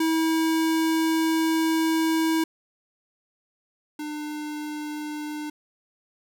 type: tone pair in turn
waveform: square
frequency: 322.4 / 300.5 Hz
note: E4 / D4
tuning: -38 / +40 cents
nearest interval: minor second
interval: 122 cents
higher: first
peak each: -21 / -31 dBFS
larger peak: first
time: 0-2.44 / 3.99-5.5 s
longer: first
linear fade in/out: 5 ms
effects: none